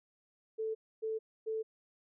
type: tone bursts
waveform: sine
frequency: 440.8 Hz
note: A4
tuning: 3 cents sharp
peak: -33 dBFS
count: 3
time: 0.58-1.63 s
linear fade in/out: 20 ms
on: 170 ms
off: 270 ms
effects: none